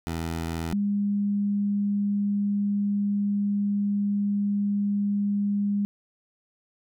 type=tone pair in turn; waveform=15% pulse / sine; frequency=82.5 / 203 Hz; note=E2 / G#3; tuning=+2 / -39 cents; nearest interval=octave + major third; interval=1559 cents; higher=second; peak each=-22 dBFS; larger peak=neither; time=0.07-0.73 / 0.73-5.85 s; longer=second; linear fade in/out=0 ms; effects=none